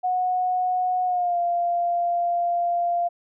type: tone with pitch glide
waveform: sine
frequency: 732 to 694.9 Hz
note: F#5 to F5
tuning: -19 to -9 cents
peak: -20 dBFS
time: 0.03-3.09 s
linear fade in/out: 20 ms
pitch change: -90 cents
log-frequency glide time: 1.05-1.38 s
effects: none